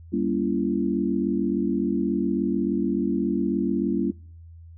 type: chord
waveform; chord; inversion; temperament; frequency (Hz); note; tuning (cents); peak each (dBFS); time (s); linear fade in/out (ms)
sine; G diminished seventh; none; just; 196 / 235.2 / 282.2 / 338.7; G3 / Bb3 / Db4 / Fb4; 0 / +16 / +31 / +47; -27; 0.12-4.12; 20
effects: noise-tail reverb RT60 0.6 s tail -26 dB re dry + added 83 Hz sine -42 dBFS peak until 4.77 s